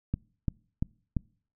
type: click train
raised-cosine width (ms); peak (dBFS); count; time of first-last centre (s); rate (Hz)
5; -15; 4; 0.14-1.167; 2.92
effects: noise-tail reverb RT60 0.5 s tail -26 dB re dry